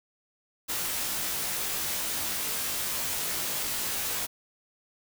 white noise with comb filter, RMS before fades -31 dBFS, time 0.68-4.27 s, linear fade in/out 20 ms, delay 18 ms, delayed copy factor -0.95, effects none

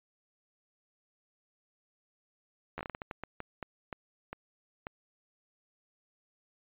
slowing click train, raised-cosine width 0.5 ms, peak -23 dBFS, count 15, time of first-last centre 2.78-4.869 s, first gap 12 ms, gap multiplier 1.34, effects resampled to 8000 Hz

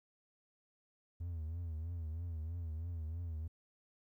triangle tone with vibrato, 82.41 Hz, E2, in tune, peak -36 dBFS, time 1.2-3.48 s, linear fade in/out 10 ms, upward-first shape triangle, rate 3.1 Hz, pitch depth 120 cents each way, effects tanh soft clip ceiling -32 dBFS + 13-bit

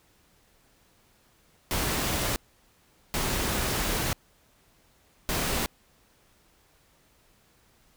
pink noise bursts at uneven times, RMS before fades -28 dBFS, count 3, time 1.71-2.36 / 3.14-4.13 / 5.29-5.66 s, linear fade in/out 0 ms, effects pink hiss -63 dBFS RMS until 7.96 s

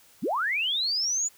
sine linear sweep, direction up, 133.7 to 7040 Hz, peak -24 dBFS, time 0.22-1.29 s, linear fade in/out 20 ms, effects white hiss -57 dBFS RMS until 1.37 s

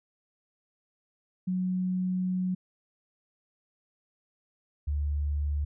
sine tone pair in turn, 183.9 / 72.98 Hz, F#3 / D2, -10 / -10 cents, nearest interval octave + major third, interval 1600 cents, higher first, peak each -26 dBFS, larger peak neither, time 1.47-2.55 / 4.87-5.65 s, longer first, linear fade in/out 10 ms, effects none

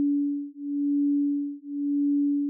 sine beating tone pair, 285.9 / 286.83 Hz, D4 / D4, -46 / -41 cents, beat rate 0.93 Hz, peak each -26 / -26 dBFS, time 0-2.49 s, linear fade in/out 0 ms, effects none

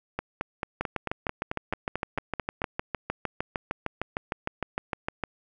two click trains, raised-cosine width 0.5 ms, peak -14 / -13 dBFS, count 12 / 30, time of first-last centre 0.19-2.618 / 0.81-5.237 s, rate 4.53 / 6.55 Hz, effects none

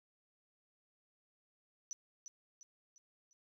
sine tone with echo, 5950 Hz, F#8, 9 cents sharp, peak -40 dBFS, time 1.91-1.93 s, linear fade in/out 0 ms, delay 350 ms, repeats 4, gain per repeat -7 dB, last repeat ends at 3.33 s, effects none

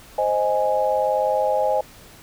sine chord, Ab major, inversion first, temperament equal, 523.3 / 622.3 / 830.6 Hz, C5 / Eb5 / Ab5, 0 / 0 / 0 cents, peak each -22 dBFS, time 0.18-1.81 s, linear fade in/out 5 ms, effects pink hiss -46 dBFS RMS until 2.22 s

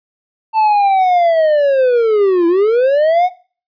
triangle linear two-way sweep, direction down then up, 890 to 332.1 to 746 Hz, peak -7 dBFS, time 0.53-3.3 s, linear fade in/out 50 ms, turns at 2.47 s, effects noise-tail reverb RT60 0.4 s tail -19 dB re dry + resampled to 11025 Hz

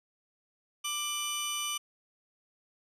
20% pulse tone pair together, 1182.6 / 2980 Hz, D6 / F#7, +12 / +12 cents, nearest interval octave + major third, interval 1600 cents, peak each -32 / -28 dBFS, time 0.84-1.78 s, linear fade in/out 10 ms, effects resampled to 32000 Hz

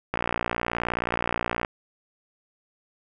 click train, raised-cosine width 0.5 ms, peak -10 dBFS, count 90, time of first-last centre 0.14-1.648 s, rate 59 Hz, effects none

